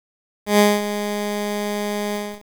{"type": "tone with ADSR envelope", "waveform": "15% pulse", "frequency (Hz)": 206.9, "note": "G#3", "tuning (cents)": -6, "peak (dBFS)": -4, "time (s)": [0.46, 2.43], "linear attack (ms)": 130, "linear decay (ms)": 220, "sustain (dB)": -12, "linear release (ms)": 290, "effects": ["7-bit"]}